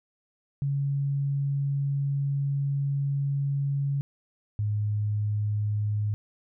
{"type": "tone pair in turn", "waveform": "sine", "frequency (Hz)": [140, 104.88], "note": ["C#3", "G#2"], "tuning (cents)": [18, 17], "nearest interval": "perfect fourth", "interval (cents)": 501, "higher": "first", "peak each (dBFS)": -24, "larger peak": "neither", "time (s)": [[0.62, 4.01], [4.59, 6.14]], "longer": "first", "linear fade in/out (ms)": 0, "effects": []}